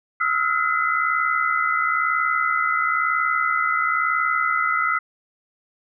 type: tone cluster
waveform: sine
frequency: 1273 / 1334 / 1414 / 2027 Hz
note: D#6 / E6 / F6 / B6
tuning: +39 / +20 / +21 / +45 cents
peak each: -24 dBFS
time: 0.2-4.99 s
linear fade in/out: 10 ms
effects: none